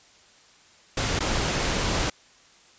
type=noise with dropouts; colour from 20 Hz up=pink; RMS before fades=-25 dBFS; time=0.97-2.1 s; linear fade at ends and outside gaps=5 ms; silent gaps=1.192-1.204 s; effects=white hiss -55 dBFS RMS until 2.78 s + resampled to 16000 Hz